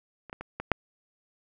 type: clicks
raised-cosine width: 0.5 ms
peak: -29 / -22 / -23 / -18 / -6 dBFS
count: 5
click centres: 0.297 / 0.329 / 0.41 / 0.6 / 0.717 s
effects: none